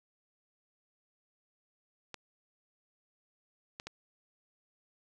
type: clicks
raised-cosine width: 0.2 ms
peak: -24 dBFS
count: 3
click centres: 2.143 / 3.799 / 3.87 s
effects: none